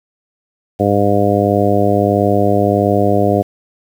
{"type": "harmonic tone", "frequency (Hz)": 101.5, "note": "G#2", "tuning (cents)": -39, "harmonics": [1, 2, 3, 4, 5, 6, 7], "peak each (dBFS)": [-18, -18, -18, -18, -18, -18, -18], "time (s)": [0.79, 3.43], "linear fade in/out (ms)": 20, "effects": ["7-bit"]}